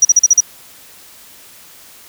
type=tone bursts; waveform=sine; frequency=5800 Hz; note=F#8; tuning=35 cents flat; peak=-3 dBFS; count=6; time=0.02-0.405 s; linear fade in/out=5 ms; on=30 ms; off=41 ms; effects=tanh soft clip ceiling 0 dBFS + white hiss -41 dBFS RMS until 2.08 s